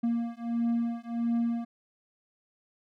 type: beating tone pair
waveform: triangle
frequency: 233.1 / 234.6 Hz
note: A#3 / A#3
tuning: 0 / +11 cents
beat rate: 1.5 Hz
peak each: -28 dBFS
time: 0.03-1.65 s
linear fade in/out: 10 ms
effects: none